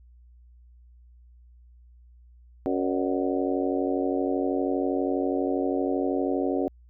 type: harmonic tone with a mistuned harmonic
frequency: 92.5 Hz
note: F#2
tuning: in tune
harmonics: 3 / 4 / 5 / 6 / 7 / 8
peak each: -27 / -29 / -31 / -33 / -34 / -35 dBFS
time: 2.66-6.68 s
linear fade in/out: 0 ms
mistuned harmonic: 7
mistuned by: -91 cents
effects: added 60 Hz sine -50 dBFS peak until 6.89 s